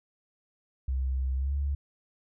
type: tone with pitch glide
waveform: sine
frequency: 65.41 to 70.51 Hz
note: C2 to C#2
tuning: 0 to +30 cents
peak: -26 dBFS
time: 0.88-1.75 s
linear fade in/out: 5 ms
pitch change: +130 cents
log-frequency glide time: 1.36-1.54 s
effects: none